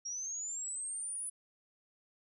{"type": "linear sweep", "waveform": "sine", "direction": "up", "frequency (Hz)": [5588, 10000], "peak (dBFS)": -37, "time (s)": [0.05, 1.3], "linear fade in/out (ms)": 10, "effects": []}